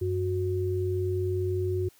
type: tone pair together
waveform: sine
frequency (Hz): 94.89 / 366.2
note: F#2 / F#4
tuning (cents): +44 / -18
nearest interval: octave + major seventh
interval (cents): 2338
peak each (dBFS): -28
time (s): 0.01-1.89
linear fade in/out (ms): 10
effects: white hiss -60 dBFS RMS until 1.99 s